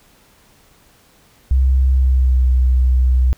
sine tone with pitch glide, 65.41 to 63.29 Hz, C2 to B1, 0 to +43 cents, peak -10 dBFS, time 1.51-3.33 s, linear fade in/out 0 ms, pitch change -57 cents, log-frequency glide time 1.93-2.43 s, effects pink hiss -52 dBFS RMS until 3.37 s

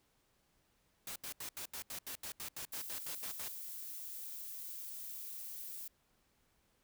white noise bursts, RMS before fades -44 dBFS, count 15, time 1.07-3.482 s, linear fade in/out 2 ms, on 88 ms, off 78 ms
violet noise, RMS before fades -46 dBFS, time 2.72-5.88 s, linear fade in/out 5 ms
effects pink hiss -75 dBFS RMS until 6.83 s

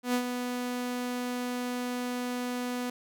sawtooth tone with ADSR envelope, 246.9 Hz, B3, in tune, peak -20 dBFS, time 0.03-2.9 s, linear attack 110 ms, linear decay 82 ms, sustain -7 dB, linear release 4 ms, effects none

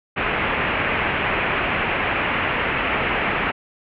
white low-pass noise, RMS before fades -22 dBFS, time 0.16-3.52 s, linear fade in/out 20 ms, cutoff 2700 Hz, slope 48 dB/octave, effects none

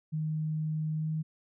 sine tone with pitch glide, 155.56 to 157 Hz, D#3 to D#3, 0 to +16 cents, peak -29 dBFS, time 0.12-1.23 s, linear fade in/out 20 ms, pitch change +16 cents, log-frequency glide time 0.95-1.1 s, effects none

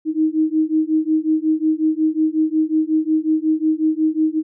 sine beating tone pair, 311.1 / 316.6 Hz, D#4 / D#4, 0 / +30 cents, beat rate 5.5 Hz, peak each -18 dBFS, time 0.05-4.43 s, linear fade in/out 50 ms, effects none

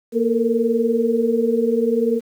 sine tone cluster, 233 / 447.8 / 468.2 Hz, A#3 / A4 / A#4, -1 / +30 / +8 cents, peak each -20 dBFS, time 0.12-2.21 s, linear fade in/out 50 ms, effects 8-bit

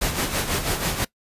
pink noise with tremolo, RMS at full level -22 dBFS, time 0.01-1.05 s, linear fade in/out 10 ms, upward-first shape sine, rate 6.1 Hz, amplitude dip 60%, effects noise-tail reverb RT60 0.1 s tail -21 dB re dry + resampled to 32000 Hz

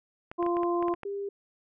clicks, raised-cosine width 0.5 ms, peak -24 dBFS, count 9, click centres 0.315 / 0.427 / 0.464 / 0.569 / 0.633 / 0.826 / 0.883 / 0.939 / 1.033 s
harmonic tone, 346.7 Hz, F4, 13 cents flat, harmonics 1 / 2 / 3, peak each -26 / -33 / -32 dBFS, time 0.38-0.95 s, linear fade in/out 20 ms
sine tone, 400.2 Hz, G4, 36 cents sharp, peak -31 dBFS, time 1.05-1.29 s, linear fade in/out 5 ms
effects none

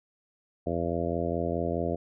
harmonic tone, 84.8 Hz, E2, 50 cents sharp, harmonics 1 / 2 / 3 / 4 / 5 / 6 / 7 / 8, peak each -35 / -35 / -35 / -35 / -35 / -35 / -35 / -35 dBFS, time 0.66-1.96 s, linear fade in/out 10 ms, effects none

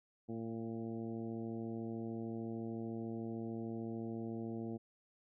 harmonic tone with a mistuned harmonic, 113.6 Hz, A#2, 44 cents flat, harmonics 1 / 2 / 3 / 4 / 5 / 6 / 7, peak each -47 / -42 / -45 / -50 / -57 / -55 / -61 dBFS, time 0.28-4.78 s, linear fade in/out 20 ms, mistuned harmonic 6, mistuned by +17 cents, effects none

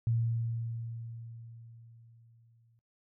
sine tone with exponential decay, 115.4 Hz, A#2, 17 cents flat, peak -25 dBFS, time 0.07-2.79 s, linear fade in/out 0 ms, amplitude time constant 590 ms, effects noise-tail reverb RT60 0.3 s tail -23 dB re dry

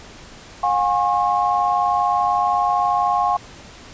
sine tone cluster, 716 / 816 / 1083 Hz, F5 / G#5 / C#6, +43 / -31 / -41 cents, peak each -20 dBFS, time 0.63-3.37 s, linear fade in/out 5 ms, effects pink hiss -41 dBFS RMS until 3.93 s + resampled to 16000 Hz

